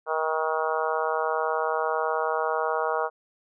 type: harmonic tone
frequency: 158.3 Hz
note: D#3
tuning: 30 cents sharp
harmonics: 3 / 4 / 5 / 6 / 7 / 8 / 9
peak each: -29 / -30 / -31 / -32 / -32 / -33 / -34 dBFS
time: 0.06-3.1 s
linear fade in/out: 50 ms
effects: none